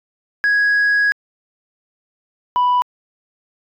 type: tone pair in turn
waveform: sine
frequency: 1661.2 / 987.8 Hz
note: G#6 / B5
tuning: 0 / 0 cents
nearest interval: major sixth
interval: 900 cents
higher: first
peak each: -10 dBFS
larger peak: neither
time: 0.44-1.12 / 2.56-2.82 s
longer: first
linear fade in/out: 0 ms
effects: tanh soft clip ceiling -11 dBFS